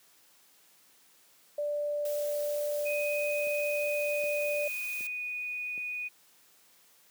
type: tone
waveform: sine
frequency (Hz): 587.3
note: D5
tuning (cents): 0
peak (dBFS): -29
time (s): 1.58-4.68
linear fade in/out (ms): 5
type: noise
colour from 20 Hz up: blue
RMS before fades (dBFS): -43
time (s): 2.05-5.07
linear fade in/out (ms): 2
type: tone with pitch glide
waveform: sine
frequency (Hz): 2500 to 2473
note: D#7 to D#7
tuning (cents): +8 to -11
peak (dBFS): -33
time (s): 2.85-6.09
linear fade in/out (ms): 20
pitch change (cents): -19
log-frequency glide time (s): 3.5-5.26
type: click train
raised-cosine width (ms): 2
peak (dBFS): -38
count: 4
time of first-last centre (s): 3.47-5.778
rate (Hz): 1.3
effects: white hiss -62 dBFS RMS until 7.1 s + high-pass 150 Hz 12 dB/octave